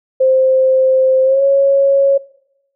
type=tone with pitch glide; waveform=sine; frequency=523.3 to 551.5 Hz; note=C5 to C#5; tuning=0 to -9 cents; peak=-8 dBFS; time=0.2-2.18 s; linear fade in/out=10 ms; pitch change=+91 cents; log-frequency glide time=1.24-1.43 s; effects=noise-tail reverb RT60 0.8 s tail -20 dB re dry